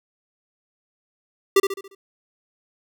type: tone with echo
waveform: square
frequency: 392 Hz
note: G4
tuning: in tune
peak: -12 dBFS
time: 1.56-1.6 s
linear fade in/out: 5 ms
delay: 70 ms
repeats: 5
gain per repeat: -7 dB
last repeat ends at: 1.95 s
effects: none